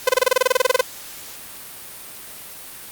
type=tone bursts; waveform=sawtooth; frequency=509 Hz; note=C5; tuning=48 cents flat; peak=-8 dBFS; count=16; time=0.07-0.811 s; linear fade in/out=5 ms; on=21 ms; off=27 ms; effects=white hiss -37 dBFS RMS until 2.91 s + Opus 48 kbps